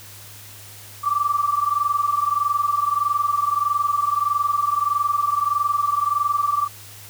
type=tone pair together; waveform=sine; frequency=1159.4 / 1181 Hz; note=D6 / D6; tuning=-23 / +9 cents; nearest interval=unison; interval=32 cents; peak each=-20 / -22 dBFS; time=1.03-6.68 s; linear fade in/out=20 ms; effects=added 102 Hz sine -45 dBFS peak until 7.09 s + white hiss -42 dBFS RMS until 7.09 s